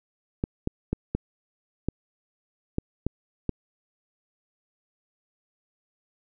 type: clicks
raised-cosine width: 3 ms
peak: -12 dBFS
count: 8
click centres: 0.439 / 0.674 / 0.93 / 1.15 / 1.886 / 2.784 / 3.066 / 3.493 s
effects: none